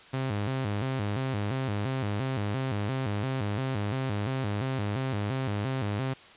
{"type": "tone with vibrato", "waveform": "sawtooth", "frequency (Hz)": 116.54, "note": "A#2", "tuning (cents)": 0, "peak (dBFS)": -24, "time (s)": [0.13, 6.14], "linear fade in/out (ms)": 10, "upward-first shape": "square", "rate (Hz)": 2.9, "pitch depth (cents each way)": 220, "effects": ["white hiss -51 dBFS RMS until 6.36 s", "resampled to 8000 Hz"]}